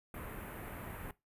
pink band-stop noise, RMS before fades -45 dBFS, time 0.14-1.11 s, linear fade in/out 2 ms, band 2300 to 12000 Hz, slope 24 dB/octave, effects noise-tail reverb RT60 0.2 s tail -19 dB re dry + resampled to 32000 Hz

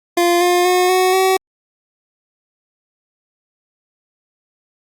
25% pulse tone with pitch steps, 347.3 / 354.8 / 362.5 / 370.3 / 378.3 Hz, F4 / F4 / F#4 / F#4 / F#4, -10 / +27 / -35 / +1 / +38 cents, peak -8 dBFS, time 0.17-1.37 s, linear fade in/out 5 ms, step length 240 ms, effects Opus 48 kbps

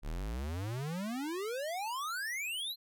square exponential sweep, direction up, 34.17 to 4215 Hz, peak -36 dBFS, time 0.02-2.76 s, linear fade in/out 50 ms, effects none

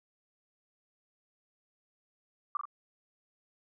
sine tone with echo, 1174.7 Hz, D6, in tune, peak -29 dBFS, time 2.55-2.57 s, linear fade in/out 2 ms, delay 42 ms, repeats 2, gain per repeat -5 dB, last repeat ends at 2.654 s, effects none

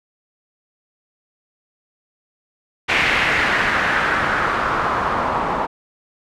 white noise with low-pass filter sweep, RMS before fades -19 dBFS, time 2.88-5.67 s, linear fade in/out 20 ms, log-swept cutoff 2300 to 940 Hz, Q 2.4, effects none

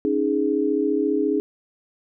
sine chord, C# suspended second, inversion none, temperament just, 277.2 / 311.8 / 415.8 Hz, C#4 / D#4 / G#4, 0 / +4 / +2 cents, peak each -24 / -23 / -22 dBFS, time 0.05-1.4 s, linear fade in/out 0 ms, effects none

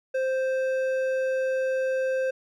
sine tone with hard clipping, 523.3 Hz, C5, in tune, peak -25 dBFS, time 0.14-2.31 s, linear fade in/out 10 ms, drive 8 dB, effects none

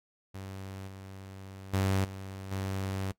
sawtooth tone with level steps, 96.3 Hz, G2, 30 cents flat, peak -36 / -40 / -22 / -36 / -28 dBFS, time 0.34-3.12 s, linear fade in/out 10 ms, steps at 0.87 / 1.73 / 2.04 / 2.51 s, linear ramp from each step 10 ms, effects noise-tail reverb RT60 0.1 s tail -20 dB re dry + AAC 64 kbps

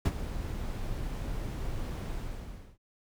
brown noise with ADSR envelope, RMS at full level -22 dBFS, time 0.05-2.78 s, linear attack 9 ms, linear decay 45 ms, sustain -13 dB, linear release 650 ms, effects none

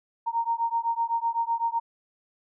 sine beating tone pair, 922 / 929.9 Hz, A#5 / A#5, -19 / -5 cents, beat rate 7.9 Hz, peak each -27 dBFS, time 0.26-1.8 s, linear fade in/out 20 ms, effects none

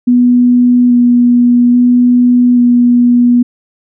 sine tone with vibrato, 244 Hz, B3, 21 cents flat, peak -4 dBFS, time 0.07-3.43 s, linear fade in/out 10 ms, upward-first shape square, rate 0.6 Hz, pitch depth 10 cents each way, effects none

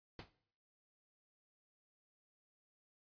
pink noise with exponential decay, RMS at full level -45 dBFS, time 0.19-0.32 s, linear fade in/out 2 ms, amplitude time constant 27 ms, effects noise-tail reverb RT60 0.6 s tail -17 dB re dry + resampled to 11025 Hz

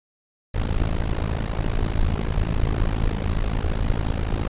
brown noise with amplitude modulation, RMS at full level -18 dBFS, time 0.54-4.48 s, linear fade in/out 10 ms, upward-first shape sine, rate 54.5 Hz, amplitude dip 100%, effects resampled to 8000 Hz

